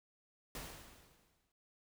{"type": "noise with exponential decay", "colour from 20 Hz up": "pink", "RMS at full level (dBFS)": -44, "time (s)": [0.55, 1.52], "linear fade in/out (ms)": 2, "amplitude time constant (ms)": 210, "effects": []}